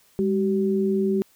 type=tone pair together; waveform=sine; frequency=202.6 / 382.5 Hz; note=G#3 / G4; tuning=-43 / -42 cents; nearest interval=major seventh; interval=1101 cents; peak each=-22 dBFS; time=0.19-1.22 s; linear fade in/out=0 ms; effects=white hiss -59 dBFS RMS until 1.35 s